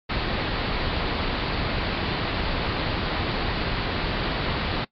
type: low-pass noise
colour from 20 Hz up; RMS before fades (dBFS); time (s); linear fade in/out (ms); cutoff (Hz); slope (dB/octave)
pink; -26; 0.09-4.85; 10; 4700; 96
effects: noise-tail reverb RT60 0.1 s tail -20 dB re dry + MP3 64 kbps